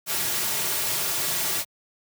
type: noise with comb filter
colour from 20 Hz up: white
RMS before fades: -26 dBFS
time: 0.06-1.65 s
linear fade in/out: 50 ms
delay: 3.9 ms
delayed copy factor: -0.5
effects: high-pass 100 Hz 12 dB/octave

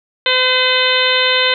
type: harmonic tone with a mistuned harmonic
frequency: 510 Hz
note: C5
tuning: 44 cents flat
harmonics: 1 / 2 / 3 / 4 / 5 / 6 / 7 / 8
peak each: -19 / -22 / -20 / -19 / -21 / -18 / -18 / -22 dBFS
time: 0.26-1.54 s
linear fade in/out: 2 ms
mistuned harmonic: 7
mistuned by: +17 cents
effects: none

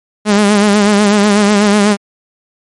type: tone with vibrato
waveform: sawtooth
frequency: 206 Hz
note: G#3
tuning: 14 cents flat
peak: -3 dBFS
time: 0.25-1.97 s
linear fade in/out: 50 ms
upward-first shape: sine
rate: 8.1 Hz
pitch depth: 54 cents each way
effects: MP3 48 kbps

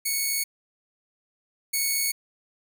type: tone pair in turn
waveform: 5% pulse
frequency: 2217 / 2217 Hz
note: C#7 / C#7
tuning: 0 / 0 cents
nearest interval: unison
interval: 0 cents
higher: neither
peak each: -14 / -13 dBFS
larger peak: second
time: 0.05-0.44 / 1.73-2.12 s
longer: neither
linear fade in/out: 10 ms
effects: none

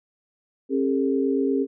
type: tone cluster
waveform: sine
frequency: 270.5 / 401.9 / 450.3 Hz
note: C#4 / G4 / A4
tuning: -42 / +43 / +40 cents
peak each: -22 / -24 / -28 dBFS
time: 0.69-1.67 s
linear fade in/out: 50 ms
effects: none

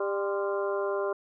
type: harmonic tone with a mistuned harmonic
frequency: 198.8 Hz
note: G3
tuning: 25 cents sharp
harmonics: 2 / 3 / 4 / 5 / 6 / 7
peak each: -29 / -32 / -42 / -36 / -42 / -40 dBFS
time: 0-1.13 s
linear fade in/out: 5 ms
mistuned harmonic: 5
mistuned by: +77 cents
effects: none

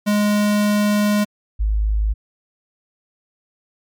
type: tone pair in turn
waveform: square / sine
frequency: 207.7 / 52.62 Hz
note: G#3 / G#1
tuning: 0 / +23 cents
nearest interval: 2 octaves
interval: 2377 cents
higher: first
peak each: -15 dBFS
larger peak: neither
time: 0.06-1.25 / 1.59-2.14 s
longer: first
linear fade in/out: 20 ms
effects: MP3 96 kbps

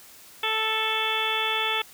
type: harmonic tone with a mistuned harmonic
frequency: 440 Hz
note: A4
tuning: in tune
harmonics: 1 / 2 / 3 / 4 / 5 / 6 / 7 / 8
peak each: -34 / -31 / -31 / -34 / -32 / -30 / -34 / -29 dBFS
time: 0.43-1.82 s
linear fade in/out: 5 ms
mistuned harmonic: 8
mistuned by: -39 cents
effects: white hiss -49 dBFS RMS until 1.93 s

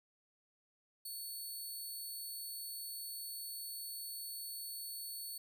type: tone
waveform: 5% pulse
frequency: 4435 Hz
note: C#8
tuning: in tune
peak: -36 dBFS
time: 1.05-5.38 s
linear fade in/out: 5 ms
effects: none

